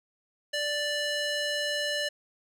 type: tone with band-pass filter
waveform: square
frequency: 587.3 Hz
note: D5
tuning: in tune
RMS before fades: -30 dBFS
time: 0.53-2.09 s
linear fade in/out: 10 ms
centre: 3300 Hz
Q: 0.82
effects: none